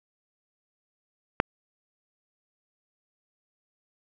click, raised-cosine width 0.5 ms, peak -4 dBFS, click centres 1.401 s, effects none

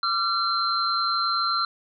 sine tone cluster, 1171 / 1364 / 4115 Hz, D6 / F6 / C8, -5 / -41 / -30 cents, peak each -29 / -24 / -26 dBFS, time 0.03-1.65 s, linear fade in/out 2 ms, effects none

